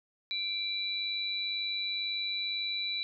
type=tone pair together; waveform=sine; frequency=2349 / 3951 Hz; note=D7 / B7; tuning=0 / 0 cents; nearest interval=major sixth; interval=900 cents; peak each=-37 / -32 dBFS; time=0.31-3.03 s; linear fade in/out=0 ms; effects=none

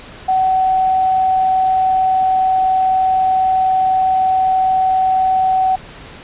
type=tone; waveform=sine; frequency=754 Hz; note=F#5; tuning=32 cents sharp; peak=-11 dBFS; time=0.28-5.76 s; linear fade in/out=10 ms; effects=pink hiss -36 dBFS RMS until 6.23 s + resampled to 8000 Hz

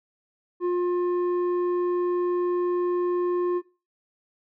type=tone with low-pass filter; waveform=square; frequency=354.8 Hz; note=F4; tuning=27 cents sharp; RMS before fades=-24 dBFS; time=0.6-3.62 s; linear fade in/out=50 ms; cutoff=750 Hz; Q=6.5; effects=noise-tail reverb RT60 0.3 s tail -17 dB re dry

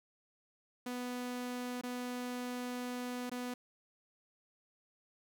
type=tone with dropouts; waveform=sawtooth; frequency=247.3 Hz; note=B3; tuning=3 cents sharp; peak=-34 dBFS; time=0.86-3.54 s; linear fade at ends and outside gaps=5 ms; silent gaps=1.813-1.834 / 3.297-3.315 s; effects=none

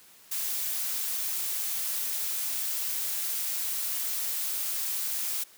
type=noise; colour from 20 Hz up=blue; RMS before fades=-31 dBFS; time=0.31-5.44 s; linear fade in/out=10 ms; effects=white hiss -55 dBFS RMS until 5.57 s + high-pass 100 Hz 12 dB/octave

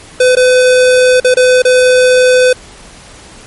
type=tone with dropouts; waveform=square; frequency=505 Hz; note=B4; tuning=39 cents sharp; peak=-5 dBFS; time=0.2-2.53 s; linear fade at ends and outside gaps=5 ms; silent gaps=0.353-0.368 / 1.201-1.245 / 1.342-1.369 / 1.621-1.65 s; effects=pink hiss -35 dBFS RMS until 3.46 s + MP3 48 kbps

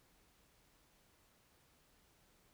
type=silence; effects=pink hiss -71 dBFS RMS until 2.53 s

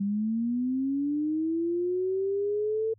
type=linear sweep; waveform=sine; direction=up; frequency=196 to 448.8 Hz; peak=-25 dBFS; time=0-2.94 s; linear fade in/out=10 ms; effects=added 104 Hz sine -57 dBFS peak until 2.98 s

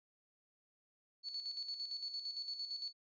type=tone with tremolo; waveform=sine; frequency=4435 Hz; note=C#8; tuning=in tune; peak=-38 dBFS; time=1.23-2.93 s; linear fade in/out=50 ms; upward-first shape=square; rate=8.8 Hz; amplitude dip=55%; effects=resampled to 11025 Hz

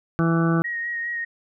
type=harmonic tone; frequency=165.8 Hz; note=E3; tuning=10 cents sharp; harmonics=1 / 2 / 3 / 4 / 5 / 7 / 8 / 9; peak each=-19 / -23 / -32 / -33 / -36 / -30 / -33 / -31 dBFS; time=0.19-0.62 s; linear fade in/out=0 ms
type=tone with vibrato; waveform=sine; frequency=1880 Hz; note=A#6; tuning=14 cents sharp; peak=-25 dBFS; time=0.64-1.25 s; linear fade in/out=10 ms; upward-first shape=sine; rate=4.9 Hz; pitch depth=21 cents each way
effects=none

